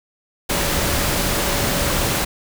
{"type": "tone in noise", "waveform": "sine", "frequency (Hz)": 568, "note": "C#5", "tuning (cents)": 42, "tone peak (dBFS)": -30, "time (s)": [0.49, 2.25], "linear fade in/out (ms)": 10, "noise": "pink", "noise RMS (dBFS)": -20, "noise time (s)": [0.49, 2.25], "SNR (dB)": -13, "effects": []}